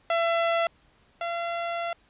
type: tone pair in turn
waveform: sawtooth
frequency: 672 / 682.2 Hz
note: E5 / F5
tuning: +33 / -41 cents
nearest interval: unison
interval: 26 cents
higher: second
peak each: -18 / -24 dBFS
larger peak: first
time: 0.1-0.67 / 1.21-1.93 s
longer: second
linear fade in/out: 2 ms
effects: pink hiss -62 dBFS RMS until 2.09 s + resampled to 8000 Hz